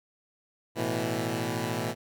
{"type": "chord", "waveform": "10% pulse", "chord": "A suspended second", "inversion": "none", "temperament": "equal", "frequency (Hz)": [110, 123.47, 164.81], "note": ["A2", "B2", "E3"], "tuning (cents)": [0, 0, 0], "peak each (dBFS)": [-24, -24, -26], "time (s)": [0.75, 1.95], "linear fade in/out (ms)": 50, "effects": []}